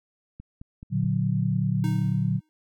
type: click train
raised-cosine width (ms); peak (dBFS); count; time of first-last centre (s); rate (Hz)
5; -28; 4; 0.4-1.044; 4.66
type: chord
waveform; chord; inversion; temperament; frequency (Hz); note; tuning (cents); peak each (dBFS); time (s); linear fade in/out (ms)
sine; Bb augmented; none; equal with one note detuned; 116.54 / 146.83 / 184.46; Bb2 / D3 / F#3; 0 / 0 / -5; -26; 0.9-2.41; 50
type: tone with exponential decay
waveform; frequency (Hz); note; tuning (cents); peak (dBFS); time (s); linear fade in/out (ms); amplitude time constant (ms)
square; 310.4; D#4; -4; -31; 1.84-2.49; 0; 140
effects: none